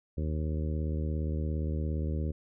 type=harmonic tone; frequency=77.3 Hz; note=D#2; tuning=11 cents flat; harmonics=1 / 2 / 3 / 4 / 5 / 6 / 7; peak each=-30 / -36 / -40 / -42 / -44 / -46 / -47 dBFS; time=0.17-2.32 s; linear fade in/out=10 ms; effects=none